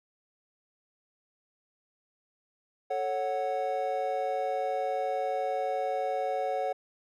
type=chord; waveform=triangle; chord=F# minor; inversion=first; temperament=equal with one note detuned; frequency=440 / 551.5 / 740 Hz; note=A4 / C#5 / F#5; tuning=0 / -9 / 0 cents; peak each=-34 / -30 / -29 dBFS; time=2.9-6.73 s; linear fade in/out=10 ms; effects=none